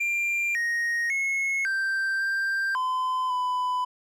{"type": "tone with pitch steps", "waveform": "triangle", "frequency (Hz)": [2382, 1870, 2177, 1568, 1580, 1021, 1000], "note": ["D7", "A#6", "C#7", "G6", "G6", "C6", "B5"], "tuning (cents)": [24, 5, -32, 0, 13, -43, 21], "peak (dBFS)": -22, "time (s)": [0, 3.85], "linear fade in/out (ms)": 10, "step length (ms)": 550, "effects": []}